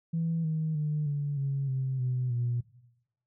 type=tone with pitch steps; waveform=sine; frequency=164.81 / 157.64 / 150.78 / 144.22 / 137.95 / 131.95 / 126.21 / 120.72 Hz; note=E3 / D#3 / D3 / D3 / C#3 / C3 / B2 / B2; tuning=0 / +23 / +46 / -31 / -8 / +15 / +38 / -39 cents; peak=-26 dBFS; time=0.13-2.61 s; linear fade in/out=10 ms; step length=310 ms; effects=noise-tail reverb RT60 0.9 s tail -18 dB re dry + tanh soft clip ceiling -22 dBFS